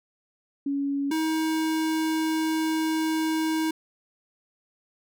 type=tone pair in turn; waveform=sine / square; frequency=280 / 317.7 Hz; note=C#4 / D#4; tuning=+18 / +36 cents; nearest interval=major second; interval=218 cents; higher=second; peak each=-24 dBFS; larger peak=neither; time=0.66-1.11 / 1.11-3.71 s; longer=second; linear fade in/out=5 ms; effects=none